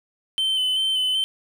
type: tone with vibrato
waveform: triangle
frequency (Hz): 3063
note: G7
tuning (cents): -41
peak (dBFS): -18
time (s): 0.38-1.24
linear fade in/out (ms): 0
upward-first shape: square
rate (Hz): 2.6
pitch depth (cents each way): 19
effects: none